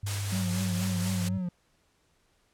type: tone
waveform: sine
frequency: 100 Hz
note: G2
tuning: 35 cents sharp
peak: -30 dBFS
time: 0.03-1.38 s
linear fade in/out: 5 ms
type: noise with tremolo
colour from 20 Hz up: white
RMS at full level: -34 dBFS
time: 0.06-1.29 s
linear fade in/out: 10 ms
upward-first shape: triangle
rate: 4.2 Hz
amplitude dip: 35%
type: tone with vibrato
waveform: triangle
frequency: 182.4 Hz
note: F#3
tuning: 24 cents flat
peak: -27 dBFS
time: 0.32-1.49 s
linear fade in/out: 5 ms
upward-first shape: triangle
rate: 4.1 Hz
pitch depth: 79 cents each way
effects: pink hiss -69 dBFS RMS until 2.53 s + low-pass 10000 Hz 12 dB/octave